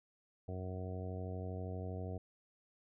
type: harmonic tone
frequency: 92.5 Hz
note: F#2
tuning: in tune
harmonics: 1 / 2 / 3 / 4 / 5 / 6 / 7 / 8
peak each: -41 / -48 / -51 / -52 / -49 / -56 / -51 / -55 dBFS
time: 0.48-2.18 s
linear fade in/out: 5 ms
effects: none